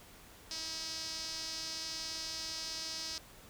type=tone with band-pass filter; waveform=sawtooth; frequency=321 Hz; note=E4; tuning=46 cents flat; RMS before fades=-41 dBFS; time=0.51-3.18 s; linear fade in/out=0 ms; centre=5100 Hz; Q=4.3; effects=pink hiss -56 dBFS RMS until 3.49 s